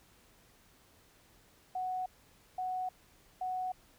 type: tone bursts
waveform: sine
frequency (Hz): 740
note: F#5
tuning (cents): 0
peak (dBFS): -33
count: 3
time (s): 1.75-3.72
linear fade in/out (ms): 5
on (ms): 310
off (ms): 520
effects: pink hiss -64 dBFS RMS until 3.98 s